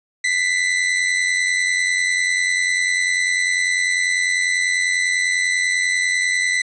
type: tone pair together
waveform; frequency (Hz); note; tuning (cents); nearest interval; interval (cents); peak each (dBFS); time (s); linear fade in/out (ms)
40% pulse; 1981.9 / 2072; B6 / C7; +6 / -17; minor second; 77; -17 / -22; 0.24-6.62; 5
effects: resampled to 22050 Hz + 9-bit